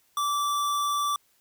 square tone, 1163 Hz, D6, 17 cents flat, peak -25 dBFS, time 0.17-1.16 s, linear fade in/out 2 ms, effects white hiss -66 dBFS RMS until 1.4 s

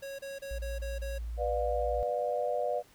square tone bursts, 550 Hz, C#5, 14 cents flat, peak -39 dBFS, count 6, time 0.02-1.185 s, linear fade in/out 10 ms, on 170 ms, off 29 ms
sine tone, 57.3 Hz, A#1, 29 cents flat, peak -34 dBFS, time 0.51-2.03 s, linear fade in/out 0 ms
sine chord, B diminished, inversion none, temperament just, 493.9 / 592.7 / 711.2 Hz, B4 / D5 / F5, 0 / +16 / +31 cents, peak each -33 / -32 / -34 dBFS, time 1.37-2.83 s, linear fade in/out 50 ms
effects pink hiss -61 dBFS RMS until 2.94 s

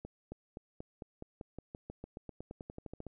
accelerating click train, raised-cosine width 2 ms, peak -30 dBFS, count 22, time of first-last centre 0.05-3.067 s, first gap 270 ms, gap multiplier 0.93, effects none

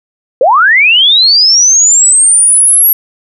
sine linear sweep, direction up, 466.2 to 11680 Hz, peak -3 dBFS, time 0.41-2.93 s, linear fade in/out 2 ms, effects none

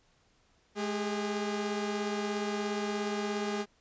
sawtooth tone pair together, 211.1 / 405.2 Hz, G#3 / G#4, +29 / -43 cents, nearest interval major seventh, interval 1128 cents, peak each -30 / -30 dBFS, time 0.75-3.66 s, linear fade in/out 50 ms, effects pink hiss -68 dBFS RMS until 3.8 s + resampled to 16000 Hz

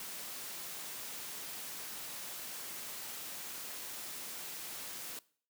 white high-pass noise, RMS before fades -44 dBFS, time 0-5.19 s, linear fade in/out 2 ms, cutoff 130 Hz, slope 12 dB/octave, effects noise-tail reverb RT60 0.5 s tail -21 dB re dry

